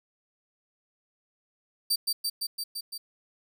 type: tone with echo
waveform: sawtooth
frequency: 4651 Hz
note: D8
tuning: 18 cents flat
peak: -20 dBFS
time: 1.9-1.96 s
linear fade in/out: 10 ms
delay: 170 ms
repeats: 6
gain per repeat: -2 dB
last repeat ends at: 2.98 s
effects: none